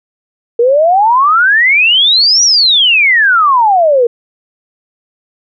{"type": "exponential two-way sweep", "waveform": "sine", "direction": "up then down", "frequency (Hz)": [458, 5890, 458], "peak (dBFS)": -5, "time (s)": [0.59, 4.07], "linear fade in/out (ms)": 5, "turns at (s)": 2.43, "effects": []}